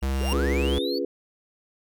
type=tone with exponential growth; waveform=sawtooth; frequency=2794 Hz; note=F7; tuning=in tune; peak=-23 dBFS; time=0.01-0.33 s; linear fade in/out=2 ms; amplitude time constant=69 ms
type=tone; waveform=square; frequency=67.1 Hz; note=C2; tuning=44 cents sharp; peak=-24 dBFS; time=0.02-0.79 s; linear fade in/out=10 ms
type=linear sweep; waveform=triangle; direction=up; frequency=327.3 to 4592 Hz; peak=-30 dBFS; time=0.2-0.99 s; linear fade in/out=10 ms
type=chord; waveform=sine; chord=C# dominant seventh; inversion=none; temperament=equal; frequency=277.2 / 349.2 / 415.3 / 493.9 Hz; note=C#4 / E#4 / G#4 / B4; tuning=0 / 0 / 0 / 0 cents; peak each=-30 dBFS; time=0.32-1.05 s; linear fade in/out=2 ms
effects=none